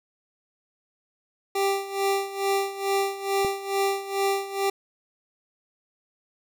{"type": "tone with tremolo", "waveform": "25% pulse", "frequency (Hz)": 393.5, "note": "G4", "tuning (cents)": 7, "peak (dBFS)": -17, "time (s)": [1.55, 4.7], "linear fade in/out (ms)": 5, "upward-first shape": "sine", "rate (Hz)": 2.3, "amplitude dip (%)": 80}
{"type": "click", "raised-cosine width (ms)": 2, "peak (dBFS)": -19, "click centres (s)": 3.448}
{"effects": []}